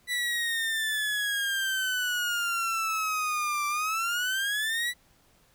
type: exponential two-way sweep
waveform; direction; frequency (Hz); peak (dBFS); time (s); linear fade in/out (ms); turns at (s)
30% pulse; down then up; 1975.5 to 1171 to 1975.5; -24; 0.07-4.94; 50; 3.67
effects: pink hiss -63 dBFS RMS until 5.54 s